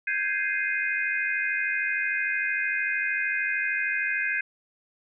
sine chord, Ab major seventh, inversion third, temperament equal, 1568 / 1661.2 / 2093 / 2489 Hz, G6 / Ab6 / C7 / Eb7, 0 / 0 / 0 / 0 cents, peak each -30 dBFS, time 0.07-4.41 s, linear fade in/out 5 ms, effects none

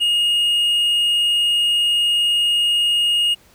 triangle tone, 2859 Hz, F7, 40 cents sharp, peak -13 dBFS, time 0-3.35 s, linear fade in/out 20 ms, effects pink hiss -52 dBFS RMS until 3.54 s

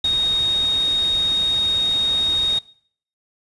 sine tone in noise, 3729 Hz, A#7, in tune, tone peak -16 dBFS, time 0.04-2.59 s, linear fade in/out 5 ms, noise pink, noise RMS -34 dBFS, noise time 0.04-2.59 s, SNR +15 dB, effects noise-tail reverb RT60 0.6 s tail -22 dB re dry + resampled to 24000 Hz

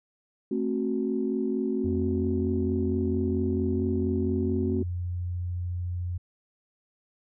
sine chord, F# diminished, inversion first, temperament just, 222 / 266.4 / 370 Hz, A3 / C4 / F#4, +16 / +31 / 0 cents, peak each -29 dBFS, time 0.51-4.83 s, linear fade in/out 5 ms
sine tone with pitch glide, 87.31 to 88.63 Hz, F2 to F2, 0 to +26 cents, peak -28 dBFS, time 1.84-6.18 s, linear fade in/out 10 ms, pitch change +26 cents, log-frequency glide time 3.14-4.33 s
effects tanh soft clip ceiling -14 dBFS

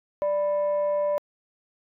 sine tone pair together, 588.7 / 990 Hz, D5 / B5, +4 / +4 cents, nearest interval major sixth, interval 900 cents, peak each -21 / -32 dBFS, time 0.22-1.18 s, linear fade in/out 0 ms, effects tanh soft clip ceiling -17 dBFS

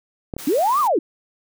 clicks, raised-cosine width 2 ms, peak -15 dBFS, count 2, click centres 0.338 / 0.366 s
white high-pass noise, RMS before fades -35 dBFS, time 0.38-0.88 s, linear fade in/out 10 ms, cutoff 120 Hz, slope 24 dB/octave
sine linear two-way sweep, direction up then down, 250.2 to 1244.5 to 268.6 Hz, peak -15 dBFS, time 0.47-0.99 s, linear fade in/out 5 ms, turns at 0.8 s
effects none

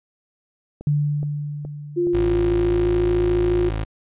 click train, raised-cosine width 2 ms, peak -22 dBFS, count 4, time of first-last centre 0.81-2.071 s, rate 2.38 Hz
sine tone with exponential decay, 146.83 Hz, D3, in tune, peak -15 dBFS, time 0.87-3.22 s, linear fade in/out 2 ms, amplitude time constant 510 ms
sine tone with pitch glide, 349.2 to 353.9 Hz, F4 to F4, 0 to +23 cents, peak -17 dBFS, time 1.96-3.7 s, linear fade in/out 20 ms, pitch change +23 cents, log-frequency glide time 2.52-3.01 s
25% pulse tone, 54.1 Hz, A1, 29 cents flat, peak -19 dBFS, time 2.13-3.85 s, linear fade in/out 20 ms
effects resampled to 8000 Hz

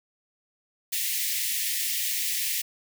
white high-pass noise, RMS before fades -28 dBFS, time 0.92-2.62 s, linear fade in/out 10 ms, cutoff 1800 Hz, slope 96 dB/octave, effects none

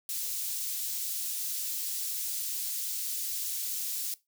white high-pass noise, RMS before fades -34 dBFS, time 0.09-4.14 s, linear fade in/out 2 ms, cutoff 4700 Hz, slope 12 dB/octave, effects noise-tail reverb RT60 0.2 s tail -19 dB re dry

